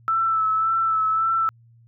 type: tone with vibrato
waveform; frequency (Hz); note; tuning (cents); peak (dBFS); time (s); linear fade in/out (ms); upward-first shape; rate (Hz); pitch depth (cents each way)
sine; 1318.5; E6; 0; -18; 0.08-1.49; 0; sine; 1.8; 28
effects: added 116 Hz sine -50 dBFS peak until 1.87 s